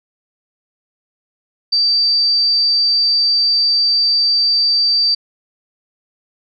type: tone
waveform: sine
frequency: 4651 Hz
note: D8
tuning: 18 cents flat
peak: -11 dBFS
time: 1.72-5.15 s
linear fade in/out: 10 ms
effects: none